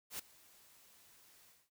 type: noise with ADSR envelope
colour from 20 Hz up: white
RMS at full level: -41 dBFS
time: 0.1-1.7 s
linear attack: 92 ms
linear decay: 6 ms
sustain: -23 dB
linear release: 220 ms
effects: noise-tail reverb RT60 0.1 s tail -17 dB re dry